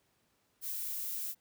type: noise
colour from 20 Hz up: violet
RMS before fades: -38 dBFS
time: 0.61-1.35 s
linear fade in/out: 50 ms
effects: pink hiss -74 dBFS RMS until 1.4 s + high-pass 80 Hz 12 dB/octave